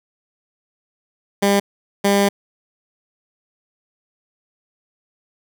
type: tone bursts at uneven times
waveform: 15% pulse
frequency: 200 Hz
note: G3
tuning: 35 cents sharp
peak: -7 dBFS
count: 2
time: 1.42-1.6 / 2.04-2.29 s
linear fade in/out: 10 ms
effects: none